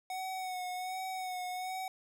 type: tone with vibrato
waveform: square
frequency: 741 Hz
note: F#5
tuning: 2 cents sharp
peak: -37 dBFS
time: 0.1-1.88 s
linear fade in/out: 2 ms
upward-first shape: sine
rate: 1.3 Hz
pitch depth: 32 cents each way
effects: 12-bit